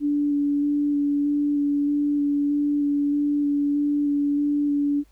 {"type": "tone with vibrato", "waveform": "sine", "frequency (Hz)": 289.2, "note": "D4", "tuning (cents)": -27, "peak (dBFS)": -19, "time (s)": [0, 5.04], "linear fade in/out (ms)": 50, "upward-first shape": "square", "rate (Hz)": 1.6, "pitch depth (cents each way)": 10, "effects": ["added 50 Hz sine -54 dBFS peak until 5.11 s", "pink hiss -64 dBFS RMS until 5.11 s"]}